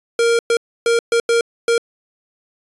square tone bursts at uneven times, 466.2 Hz, A#4, in tune, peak -13 dBFS, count 6, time 0.19-0.39 / 0.5-0.57 / 0.86-0.99 / 1.12-1.2 / 1.29-1.41 / 1.68-1.78 s, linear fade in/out 2 ms, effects resampled to 24000 Hz

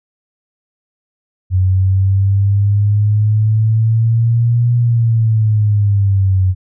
sine exponential two-way sweep, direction up then down, 92.1 to 120.5 to 92.1 Hz, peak -9 dBFS, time 1.5-6.55 s, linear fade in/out 50 ms, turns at 4.75 s, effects none

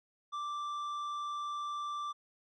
sine tone with tanh clipping, 1174.7 Hz, D6, in tune, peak -37 dBFS, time 0.32-2.13 s, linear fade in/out 20 ms, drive 8 dB, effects none

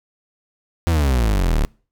40% pulse exponential sweep, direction down, 87.31 to 34.65 Hz, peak -14 dBFS, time 0.87-1.65 s, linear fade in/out 0 ms, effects noise-tail reverb RT60 0.4 s tail -26 dB re dry

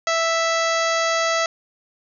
harmonic tone, 659.3 Hz, E5, in tune, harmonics 1 / 2 / 3 / 4 / 5 / 6 / 7 / 8 / 9 / 10, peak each -22 / -23 / -25 / -32 / -32 / -33 / -32 / -35 / -35 / -32 dBFS, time 0.07-1.46 s, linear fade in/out 2 ms, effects none

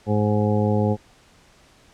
harmonic tone, 105 Hz, G#2, 19 cents sharp, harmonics 1 / 2 / 3 / 4 / 5 / 7 / 8, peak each -21 / -22 / -30 / -26 / -26 / -32 / -31 dBFS, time 0.06-0.97 s, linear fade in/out 50 ms, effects pink hiss -54 dBFS RMS until 1.93 s + low-pass 8000 Hz 12 dB/octave

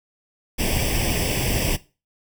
pink noise with comb filter, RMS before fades -22 dBFS, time 0.58-1.77 s, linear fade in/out 20 ms, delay 0.37 ms, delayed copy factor +0.85, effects noise-tail reverb RT60 0.3 s tail -18 dB re dry

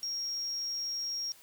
sine tone, 5588 Hz, F8, in tune, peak -31 dBFS, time 0.03-1.32 s, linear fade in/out 0 ms, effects tanh soft clip ceiling -30 dBFS + white hiss -57 dBFS RMS until 1.42 s

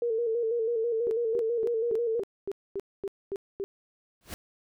sine tone with vibrato, 460 Hz, A#4, 23 cents flat, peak -25 dBFS, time 0.02-2.2 s, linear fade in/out 2 ms, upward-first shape square, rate 6.1 Hz, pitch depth 54 cents each way
sine tone bursts, 394.6 Hz, G4, 11 cents sharp, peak -29 dBFS, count 10, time 1.07-3.64 s, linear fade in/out 0 ms, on 41 ms, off 240 ms
pink noise with exponential growth, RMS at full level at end -34 dBFS, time 4.21-4.34 s, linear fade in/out 0 ms, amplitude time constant 28 ms
effects none

